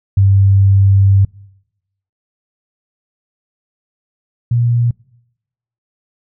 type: tone pair in turn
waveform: sine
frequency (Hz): 98 / 119.22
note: G2 / A#2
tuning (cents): 0 / +39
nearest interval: minor third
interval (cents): 339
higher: second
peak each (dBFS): -6 / -10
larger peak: first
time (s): 0.17-1.25 / 4.51-4.91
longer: first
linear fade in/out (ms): 5
effects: noise-tail reverb RT60 0.9 s tail -25 dB re dry